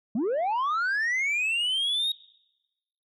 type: linear sweep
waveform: sine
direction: up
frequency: 196 to 3784 Hz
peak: -21 dBFS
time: 0.15-2.12 s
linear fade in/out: 5 ms
effects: noise-tail reverb RT60 1.0 s tail -25 dB re dry + tanh soft clip ceiling -23 dBFS